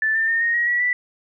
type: tone with pitch steps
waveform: sine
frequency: 1757 / 1790.8 / 1825.3 / 1860.4 / 1896.2 / 1932.7 / 1969.9 Hz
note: A6 / A6 / A#6 / A#6 / A#6 / B6 / B6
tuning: -3 / +30 / -37 / -4 / +29 / -38 / -5 cents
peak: -17 dBFS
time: 0.02-0.93 s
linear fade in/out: 2 ms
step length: 130 ms
effects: none